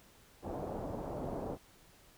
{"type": "low-pass noise", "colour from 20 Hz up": "white", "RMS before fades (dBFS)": -40, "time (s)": [0.42, 1.58], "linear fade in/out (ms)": 50, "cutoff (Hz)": 730, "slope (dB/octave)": 24, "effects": ["pink hiss -62 dBFS RMS until 2.17 s"]}